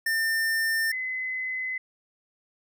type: tone pair in turn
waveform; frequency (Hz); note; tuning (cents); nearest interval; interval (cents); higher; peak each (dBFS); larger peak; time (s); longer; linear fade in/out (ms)
square / sine; 1800 / 2032; A6 / B6; +39 / +49; major second; 210; second; -24 / -28; first; 0.06-0.92 / 0.92-1.78; neither; 5
effects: none

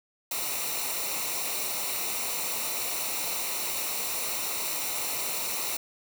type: noise with comb filter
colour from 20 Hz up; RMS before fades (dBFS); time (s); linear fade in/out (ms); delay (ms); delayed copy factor
white; -31; 0.31-5.77; 5; 0.61; -0.65
effects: none

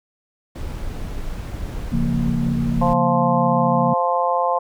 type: noise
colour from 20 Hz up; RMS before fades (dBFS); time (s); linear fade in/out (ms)
brown; -27; 0.55-2.94; 10
type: chord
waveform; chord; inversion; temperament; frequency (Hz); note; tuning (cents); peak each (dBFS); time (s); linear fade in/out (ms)
sine; Bb minor; first; just; 139.85 / 174.81 / 233.1; Db3 / F3 / Bb3; +16 / +2 / 0; -23 / -24 / -21; 1.92-3.94; 5
type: harmonic tone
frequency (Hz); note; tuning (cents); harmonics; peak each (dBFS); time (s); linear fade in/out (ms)
174.61; F3; 0; 3 / 4 / 5 / 6; -22 / -22 / -22 / -22; 2.81-4.59; 10
effects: none

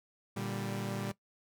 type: chord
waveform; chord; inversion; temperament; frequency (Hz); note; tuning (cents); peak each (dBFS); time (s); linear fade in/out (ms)
sawtooth; G minor; first; equal; 116.54 / 146.83 / 196; Bb2 / D3 / G3; 0 / 0 / 0; -35 / -38 / -34; 0.36-1.12; 10
effects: noise-tail reverb RT60 0.1 s tail -18 dB re dry

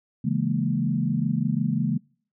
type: chord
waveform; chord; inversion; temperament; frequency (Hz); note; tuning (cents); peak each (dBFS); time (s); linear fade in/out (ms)
sine; A# half-diminished seventh; first; equal; 138.59 / 164.81 / 207.7 / 233.1; C#3 / E3 / G#3 / A#3; 0 / 0 / 0 / 0; -27; 0.24-1.98; 10
effects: noise-tail reverb RT60 0.5 s tail -26 dB re dry

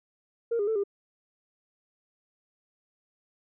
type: tone with pitch steps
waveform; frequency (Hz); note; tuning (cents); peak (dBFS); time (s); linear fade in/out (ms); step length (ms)
sine; 465.2 / 407.5 / 442.8 / 401.4; A#4 / G#4 / A4 / G4; -4 / -33 / +11 / +41; -23; 0.51-0.838; 10; 82
effects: tanh soft clip ceiling -21 dBFS

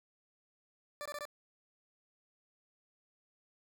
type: tone bursts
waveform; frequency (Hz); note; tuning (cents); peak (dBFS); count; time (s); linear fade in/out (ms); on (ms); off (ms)
20% pulse; 587.3; D5; 0; -35; 4; 1.01-1.253; 0; 45; 21
effects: none

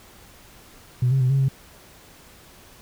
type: tone with pitch steps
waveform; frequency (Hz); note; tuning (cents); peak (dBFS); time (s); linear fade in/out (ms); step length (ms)
sine; 124.4 / 134.1 / 127.5 / 136.6 / 134.4; B2 / C3 / C3 / C#3 / C3; +13 / +43 / -44 / -25 / +47; -15; 1.02-1.485; 5; 93
effects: tanh soft clip ceiling -13 dBFS + pink hiss -49 dBFS RMS until 2.81 s

